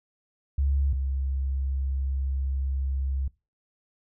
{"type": "tone pair in turn", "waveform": "sine", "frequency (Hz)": [69.3, 67.29], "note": ["C#2", "C2"], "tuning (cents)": [0, 49], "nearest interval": "minor second", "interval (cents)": 51, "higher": "first", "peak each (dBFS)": [-21, -25], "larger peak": "first", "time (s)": [[0.58, 0.93], [0.93, 3.28]], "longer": "second", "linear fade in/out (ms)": 5, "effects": ["noise-tail reverb RT60 0.3 s tail -23 dB re dry"]}